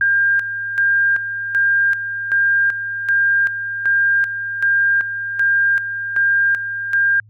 sine tone with tremolo, 1602 Hz, G6, 37 cents sharp, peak -12 dBFS, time 0.01-7.2 s, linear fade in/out 2 ms, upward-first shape square, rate 1.3 Hz, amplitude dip 65%, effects added 107 Hz sine -44 dBFS peak until 7.29 s

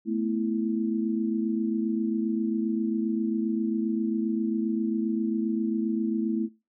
sine chord, A suspended second, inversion none, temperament just, 220 / 247.5 / 330 Hz, A3 / B3 / E4, 0 / +4 / +2 cents, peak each -27 / -32 / -29 dBFS, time 0.05-6.49 s, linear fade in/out 50 ms, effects noise-tail reverb RT60 0.3 s tail -23 dB re dry

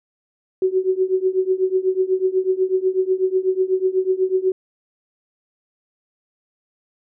sine tone with tremolo, 375 Hz, F#4, 23 cents sharp, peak -12 dBFS, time 0.62-4.52 s, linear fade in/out 2 ms, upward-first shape triangle, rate 8.1 Hz, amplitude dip 95%, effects none

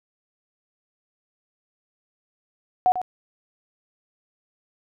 sine tone with echo, 735 Hz, F#5, 12 cents flat, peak -14 dBFS, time 2.86-2.92 s, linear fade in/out 0 ms, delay 96 ms, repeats 1, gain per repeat -10 dB, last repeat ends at 3.016 s, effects none

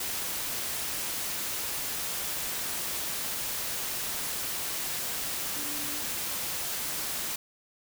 sine tone in noise, 293.7 Hz, D4, in tune, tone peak -43 dBFS, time 5.56-6.01 s, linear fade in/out 5 ms, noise white, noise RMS -33 dBFS, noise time 0-7.36 s, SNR -13 dB, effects none

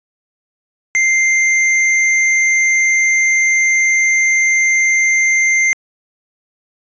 square tone, 2093 Hz, C7, in tune, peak -11 dBFS, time 0.95-5.73 s, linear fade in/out 0 ms, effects resampled to 16000 Hz

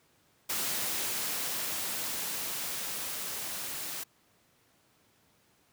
white noise with level ramp, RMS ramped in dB -32 to -38 dBFS, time 0.49-4.04 s, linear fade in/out 10 ms, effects pink hiss -67 dBFS RMS until 5.72 s + high-pass 100 Hz 12 dB/octave

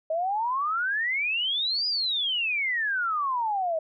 sine exponential two-way sweep, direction up then down, 622.3 to 4978 to 622.3 Hz, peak -24 dBFS, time 0.1-3.79 s, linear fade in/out 5 ms, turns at 1.87 s, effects none

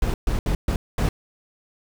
brown noise bursts at uneven times, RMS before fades -21 dBFS, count 5, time 0.02-0.14 / 0.27-0.39 / 0.46-0.55 / 0.68-0.76 / 0.98-1.09 s, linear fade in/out 2 ms, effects none

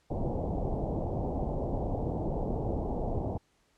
pink low-pass noise, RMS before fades -32 dBFS, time 0.1-3.38 s, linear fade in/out 10 ms, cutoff 830 Hz, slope 48 dB/octave, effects pink hiss -70 dBFS RMS until 3.77 s + low-pass 9000 Hz 12 dB/octave

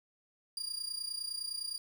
35% pulse tone with amplitude modulation, 4800 Hz, D8, 37 cents sharp, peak -32 dBFS, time 0.57-1.78 s, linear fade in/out 2 ms, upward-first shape sine, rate 29.8 Hz, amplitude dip 75%, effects 10-bit

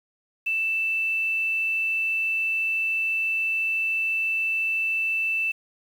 sine tone with quantisation, 2653 Hz, E7, 10 cents sharp, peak -22 dBFS, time 0.46-5.52 s, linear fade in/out 10 ms, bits 8, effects none

